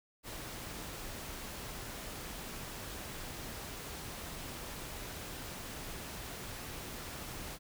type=noise; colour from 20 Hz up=pink; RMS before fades=-44 dBFS; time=0.23-7.59 s; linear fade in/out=50 ms; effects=none